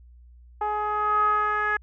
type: tone with low-pass filter sweep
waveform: 10% pulse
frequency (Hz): 420.7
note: G#4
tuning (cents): +22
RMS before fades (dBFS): -24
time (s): 0.61-1.77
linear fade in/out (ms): 5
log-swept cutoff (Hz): 970 to 1600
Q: 7.4
effects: added 60 Hz sine -47 dBFS peak until 1.82 s